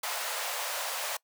pink high-pass noise, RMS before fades -34 dBFS, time 0.03-1.17 s, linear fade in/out 5 ms, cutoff 540 Hz, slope 48 dB/octave, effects noise-tail reverb RT60 0.1 s tail -22 dB re dry

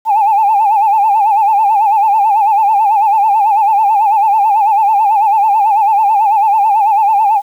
sine tone with vibrato, 841 Hz, G#5, 22 cents sharp, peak -6 dBFS, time 0.05-7.42 s, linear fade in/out 50 ms, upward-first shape sine, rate 9.1 Hz, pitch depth 110 cents each way, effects tanh soft clip ceiling -3 dBFS + 7-bit

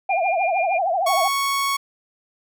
sine tone with vibrato, 719 Hz, F#5, 50 cents flat, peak -18 dBFS, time 0.09-1.28 s, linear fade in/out 5 ms, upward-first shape triangle, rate 13 Hz, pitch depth 210 cents each way
sine tone with tremolo, 2403 Hz, D7, 39 cents sharp, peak -22 dBFS, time 0.09-0.79 s, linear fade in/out 20 ms, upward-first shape triangle, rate 6.4 Hz, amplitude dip 85%
sawtooth tone, 1108.7 Hz, C#6, in tune, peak -16 dBFS, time 1.06-1.77 s, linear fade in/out 10 ms
effects none

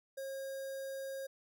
square tone with notch filter, 540 Hz, C#5, 45 cents flat, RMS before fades -42 dBFS, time 0.17-1.27 s, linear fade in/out 10 ms, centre 2700 Hz, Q 0.92, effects none

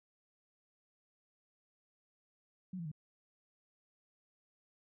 sine tone with pitch steps, 185 / 167.7 / 152.01 Hz, F#3 / E3 / D#3, 0 / +30 / -40 cents, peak -39 dBFS, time 2.73-2.916 s, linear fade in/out 5 ms, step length 62 ms, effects none

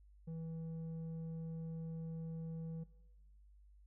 square tone with low-pass filter, 162.9 Hz, E3, 20 cents flat, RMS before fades -45 dBFS, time 0.27-2.84 s, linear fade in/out 10 ms, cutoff 350 Hz, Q 1.5, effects noise-tail reverb RT60 1.0 s tail -18 dB re dry + added 50 Hz sine -60 dBFS peak until 3.86 s

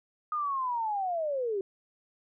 sine linear sweep, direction down, 1240 to 374.6 Hz, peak -28 dBFS, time 0.32-1.61 s, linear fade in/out 2 ms, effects none

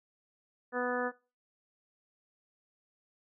harmonic tone, 247.3 Hz, B3, 3 cents sharp, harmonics 1 / 2 / 3 / 4 / 5 / 6 / 7, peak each -38 / -33 / -39 / -42 / -40 / -39 / -38 dBFS, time 0.72-1.12 s, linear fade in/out 50 ms, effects noise-tail reverb RT60 0.3 s tail -19 dB re dry

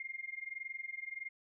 sine tone with amplitude modulation, 2120 Hz, C7, 22 cents sharp, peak -37 dBFS, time 0-1.29 s, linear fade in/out 2 ms, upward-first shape sine, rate 21.5 Hz, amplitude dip 90%, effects none

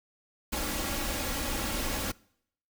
pink noise with comb filter, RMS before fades -32 dBFS, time 0.52-2.12 s, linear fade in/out 10 ms, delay 3.6 ms, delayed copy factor +0.6, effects noise-tail reverb RT60 0.7 s tail -24 dB re dry

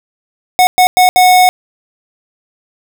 square tone bursts at uneven times, 733 Hz, F#5, 16 cents flat, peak -5 dBFS, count 4, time 0.59-0.67 / 0.78-0.87 / 0.97-1.09 / 1.16-1.49 s, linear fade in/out 0 ms, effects none

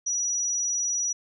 sine tone, 5840 Hz, F#8, 24 cents flat, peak -24 dBFS, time 0.06-1.13 s, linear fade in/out 10 ms, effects none

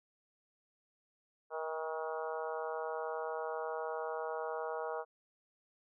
harmonic tone with a mistuned harmonic, 158.7 Hz, D#3, 35 cents sharp, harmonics 3 / 4 / 5 / 6 / 7 / 8 / 9, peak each -40 / -42 / -44 / -46 / -47 / -48 / -49 dBFS, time 1.5-5.05 s, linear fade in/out 50 ms, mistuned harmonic 5, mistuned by +21 cents, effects none

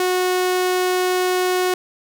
sawtooth tone, 365.8 Hz, F#4, 20 cents flat, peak -13 dBFS, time 0-1.74 s, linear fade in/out 2 ms, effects none

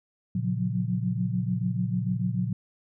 sine chord, Gb major seventh, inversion first, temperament equal with one note detuned, 116.54 / 138.59 / 178.18 / 185 Hz, Bb2 / Db3 / F3 / Gb3, 0 / 0 / +35 / 0 cents, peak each -29 / -33 / -29 / -31 dBFS, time 0.35-2.53 s, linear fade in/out 5 ms, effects none

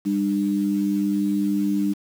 sine tone pair together, 200.2 / 300 Hz, G3 / D4, +37 / +37 cents, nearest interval perfect fifth, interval 700 cents, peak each -22 dBFS, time 0.05-1.94 s, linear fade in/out 20 ms, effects 7-bit

